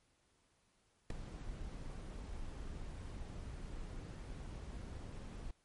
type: noise with ADSR envelope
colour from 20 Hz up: brown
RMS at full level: -29 dBFS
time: 1.1-5.51 s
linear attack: 4 ms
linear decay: 4 ms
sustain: -17 dB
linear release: 3 ms
effects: pink hiss -75 dBFS RMS until 5.64 s + MP3 48 kbps